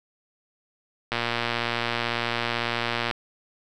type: click train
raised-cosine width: 0.3 ms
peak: -9 dBFS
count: 236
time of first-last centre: 1.12-3.112 s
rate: 118 Hz
effects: none